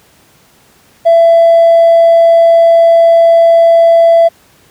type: tone with hard clipping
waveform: sine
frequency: 669 Hz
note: E5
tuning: 25 cents sharp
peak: -3 dBFS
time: 1.05-4.29 s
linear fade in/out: 20 ms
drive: 1 dB
effects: pink hiss -46 dBFS RMS until 4.7 s + high-pass 80 Hz 12 dB/octave